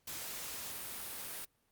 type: noise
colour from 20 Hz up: white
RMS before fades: -43 dBFS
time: 0.07-1.45 s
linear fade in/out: 5 ms
effects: pink hiss -75 dBFS RMS until 1.71 s + Opus 48 kbps